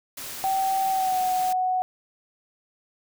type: noise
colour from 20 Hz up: white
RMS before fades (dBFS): -36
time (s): 0.17-1.53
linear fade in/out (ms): 5
type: tone with pitch glide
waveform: sine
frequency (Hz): 770 to 740.3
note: G5 to F#5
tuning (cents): -31 to +1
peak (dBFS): -21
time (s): 0.44-1.82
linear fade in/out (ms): 0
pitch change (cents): -68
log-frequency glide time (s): 0.89-1.19
effects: none